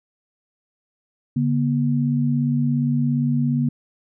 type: tone pair together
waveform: sine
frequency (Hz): 142.92 / 240.2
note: D3 / B3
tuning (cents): -47 / -48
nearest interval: major sixth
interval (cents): 899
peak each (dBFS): -20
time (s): 1.36-3.69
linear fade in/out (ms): 5
effects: none